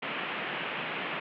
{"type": "band-pass noise", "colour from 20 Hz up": "white", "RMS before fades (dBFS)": -35, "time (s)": [0.02, 1.2], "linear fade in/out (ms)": 10, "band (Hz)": [140, 3000], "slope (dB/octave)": 48, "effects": []}